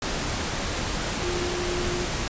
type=tone in noise; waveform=sine; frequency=354.5 Hz; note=F4; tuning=26 cents sharp; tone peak=-29 dBFS; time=1.23-2.05 s; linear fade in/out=2 ms; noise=pink; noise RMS=-28 dBFS; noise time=0.02-2.28 s; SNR=-4 dB; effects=resampled to 16000 Hz